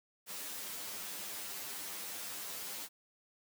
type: noise with comb filter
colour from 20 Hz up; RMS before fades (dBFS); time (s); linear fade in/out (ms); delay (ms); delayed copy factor
white; -43; 0.26-2.89; 50; 10; +0.75
effects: high-pass 150 Hz 12 dB/octave